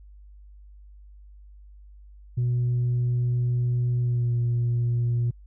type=tone with pitch glide; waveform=sine; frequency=122.3 to 119.44 Hz; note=B2 to A#2; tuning=-16 to +43 cents; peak=-19 dBFS; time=2.37-5.31 s; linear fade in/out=10 ms; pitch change=-41 cents; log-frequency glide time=3.99-4.35 s; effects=tanh soft clip ceiling -19 dBFS + added 50 Hz sine -45 dBFS peak until 5.46 s